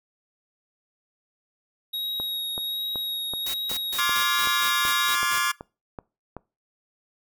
square tone with vibrato, 3784 Hz, A#7, 25 cents sharp, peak -28 dBFS, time 1.93-5.15 s, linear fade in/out 10 ms, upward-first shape sine, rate 1.3 Hz, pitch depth 12 cents each way
click train, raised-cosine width 1 ms, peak -21 dBFS, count 12, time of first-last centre 2.2-6.367 s, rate 2.64 Hz
white noise bursts, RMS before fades -33 dBFS, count 9, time 3.46-5.389 s, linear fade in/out 5 ms, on 81 ms, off 150 ms
sawtooth chord, D half-diminished seventh, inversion third, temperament just, 1057.2 / 1174.7 / 1409.6 / 1691.5 Hz, C6 / D6 / F6 / Ab6, +18 / 0 / +16 / +31 cents, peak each -24 dBFS, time 3.98-5.52 s, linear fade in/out 10 ms
effects noise-tail reverb RT60 0.3 s tail -23 dB re dry

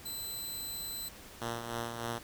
5% pulse tone, 4025 Hz, B7, 32 cents sharp, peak -31 dBFS, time 0.05-1.09 s, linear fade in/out 10 ms
5% pulse tone with tremolo, 117.2 Hz, A#2, 10 cents sharp, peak -23 dBFS, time 1.41-2.19 s, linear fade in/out 10 ms, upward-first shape sine, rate 3.3 Hz, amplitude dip 50%
effects pink hiss -51 dBFS RMS until 2.23 s

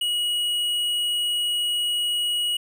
triangle tone with tanh clipping, 2907 Hz, F#7, 31 cents flat, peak -23 dBFS, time 0.01-2.57 s, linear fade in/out 5 ms, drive 13 dB, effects none

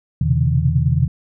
sine tone cluster, 81.3 / 121.5 / 130.2 / 141 / 159.2 Hz, E2 / B2 / C3 / C#3 / D#3, -23 / -28 / -8 / +30 / +40 cents, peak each -20 dBFS, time 0.21-1.08 s, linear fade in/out 5 ms, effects none

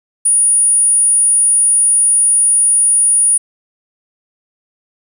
sine tone, 9640 Hz, D9, 44 cents sharp, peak -6 dBFS, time 0.25-3.38 s, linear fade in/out 10 ms, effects tanh soft clip ceiling -6 dBFS + 7-bit

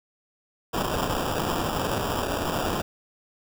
violet noise with sample-and-hold, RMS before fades -27 dBFS, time 0.73-2.82 s, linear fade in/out 10 ms, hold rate 2100 Hz, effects none

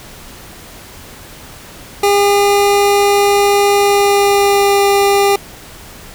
25% pulse tone with pitch glide, 404.3 to 400.3 Hz, G#4 to G4, -46 to +36 cents, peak -5 dBFS, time 2.03-5.36 s, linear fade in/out 5 ms, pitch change -18 cents, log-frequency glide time 3.78-4.81 s, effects pink hiss -35 dBFS RMS until 6.14 s

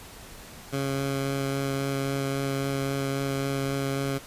15% pulse tone with vibrato, 137.3 Hz, C#3, 16 cents flat, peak -20 dBFS, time 0.72-4.19 s, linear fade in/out 20 ms, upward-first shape sine, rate 3.7 Hz, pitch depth 9 cents each way, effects pink hiss -45 dBFS RMS until 4.26 s + resampled to 32000 Hz

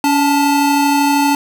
square tone pair together, 282.4 / 880 Hz, C#4 / A5, +32 / 0 cents, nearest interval octave + minor sixth, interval 1968 cents, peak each -14 / -15 dBFS, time 0.04-1.35 s, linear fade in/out 2 ms, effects 8-bit

